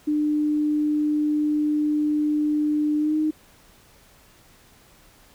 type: tone with pitch glide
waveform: sine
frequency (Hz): 300 to 308.8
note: D4 to D#4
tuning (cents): +37 to -13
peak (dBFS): -19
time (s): 0.07-3.31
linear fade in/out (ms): 10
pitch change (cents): +50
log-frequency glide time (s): 2.98-3.16
effects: pink hiss -54 dBFS RMS until 5.34 s